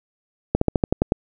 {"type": "slowing click train", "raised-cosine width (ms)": 2, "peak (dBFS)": -3, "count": 8, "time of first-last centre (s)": [0.55, 1.121], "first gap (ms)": 64, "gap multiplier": 1.08, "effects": []}